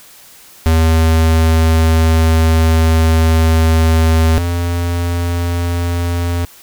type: tone pair in turn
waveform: square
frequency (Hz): 80.8 / 86.45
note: E2 / F2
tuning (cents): -34 / -17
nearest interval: minor second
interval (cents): 117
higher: second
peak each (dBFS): -9 / -15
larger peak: first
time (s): 0.66-4.38 / 4.38-6.45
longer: first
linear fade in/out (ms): 0
effects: white hiss -41 dBFS RMS until 6.62 s